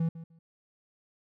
triangle tone with echo, 164.5 Hz, E3, 3 cents flat, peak -23 dBFS, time 0-0.09 s, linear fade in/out 5 ms, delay 150 ms, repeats 2, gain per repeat -15 dB, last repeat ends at 0.39 s, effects none

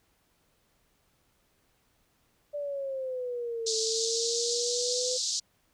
sine exponential two-way sweep, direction down then up, 588 to 442.4 to 506 Hz, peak -31 dBFS, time 2.53-5.18 s, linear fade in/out 20 ms, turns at 3.75 s
pink band-pass noise, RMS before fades -31 dBFS, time 3.66-5.4 s, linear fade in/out 10 ms, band 4000 to 7400 Hz, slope 48 dB/octave
effects pink hiss -70 dBFS RMS until 5.73 s

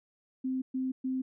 sine tone bursts, 260 Hz, C4, 11 cents flat, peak -29 dBFS, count 3, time 0.44-1.22 s, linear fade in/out 10 ms, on 180 ms, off 120 ms, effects none

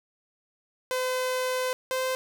sawtooth tone pair in turn, 510 / 517.4 Hz, C5 / C5, -44 / -19 cents, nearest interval unison, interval 25 cents, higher second, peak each -22 / -22 dBFS, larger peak neither, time 0.91-1.73 / 1.91-2.15 s, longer first, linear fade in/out 0 ms, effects none

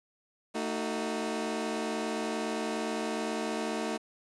20% pulse chord, D# diminished, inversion second, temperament just, 224 / 311.1 / 373.4 Hz, A3 / D#4 / F#4, +31 / 0 / +16 cents, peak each -29 / -31 / -33 dBFS, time 0.54-3.98 s, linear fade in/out 20 ms, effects resampled to 22050 Hz + 9-bit

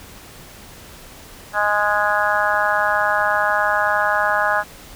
harmonic tone, 207.7 Hz, G#3, in tune, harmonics 3 / 4 / 5 / 6 / 7 / 8, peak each -23 / -22 / -24 / -24 / -22 / -22 dBFS, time 1.53-4.64 s, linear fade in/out 50 ms, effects pink hiss -41 dBFS RMS until 4.95 s

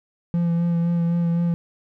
triangle tone with vibrato, 170.3 Hz, F3, 43 cents flat, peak -16 dBFS, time 0.34-1.54 s, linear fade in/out 0 ms, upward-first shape sine, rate 3.9 Hz, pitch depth 19 cents each way, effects none

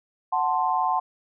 sine chord, F# diminished, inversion none, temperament equal, 740 / 880 / 1046.5 Hz, F#5 / A5 / C6, 0 / 0 / 0 cents, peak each -25 dBFS, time 0.32-1 s, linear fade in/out 10 ms, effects none

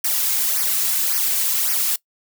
blue noise with flanger, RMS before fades -20 dBFS, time 0.04-1.96 s, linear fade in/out 5 ms, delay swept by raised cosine 0.26 to 3.46 ms, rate 1.8 Hz, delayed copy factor -0.95, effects noise-tail reverb RT60 0.1 s tail -22 dB re dry

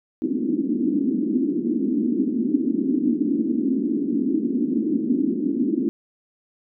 pink band-pass noise, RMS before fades -22 dBFS, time 0.22-5.89 s, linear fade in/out 0 ms, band 230 to 320 Hz, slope 48 dB/octave, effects none

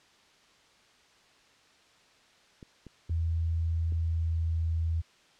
clicks, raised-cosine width 3 ms, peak -33 dBFS, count 4, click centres 2.628 / 2.867 / 3.096 / 3.923 s
sine tone with pitch glide, 82.41 to 81.89 Hz, E2 to E2, 0 to -11 cents, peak -26 dBFS, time 3.09-5.02 s, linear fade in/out 20 ms, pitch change -11 cents, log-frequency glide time 3.86-4.44 s
effects white hiss -61 dBFS RMS until 5.39 s + low-pass 5000 Hz 12 dB/octave

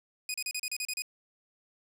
15% pulse tone bursts, 2489 Hz, D#7, in tune, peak -25 dBFS, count 9, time 0.29-1.021 s, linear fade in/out 2 ms, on 51 ms, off 34 ms, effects 11-bit

